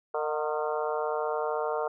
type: harmonic tone with a mistuned harmonic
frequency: 153 Hz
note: D#3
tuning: 29 cents flat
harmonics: 3 / 4 / 5 / 6 / 7 / 8 / 9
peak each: -31 / -33 / -35 / -37 / -38 / -39 / -40 dBFS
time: 0.14-1.88 s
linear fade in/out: 5 ms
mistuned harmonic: 5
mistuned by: -52 cents
effects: none